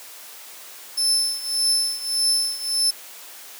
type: tone with tremolo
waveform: 30% pulse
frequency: 5274 Hz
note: E8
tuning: in tune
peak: -12 dBFS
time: 0.97-2.91 s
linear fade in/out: 10 ms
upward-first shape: triangle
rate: 1.7 Hz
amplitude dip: 85%
effects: white hiss -41 dBFS RMS until 3.59 s + high-pass 400 Hz 12 dB/octave